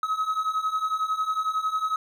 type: beating tone pair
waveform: triangle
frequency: 1271 / 1282 Hz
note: D#6 / E6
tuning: +36 / -49 cents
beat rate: 11 Hz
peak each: -27 / -24 dBFS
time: 0.03-1.96 s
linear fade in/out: 2 ms
effects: none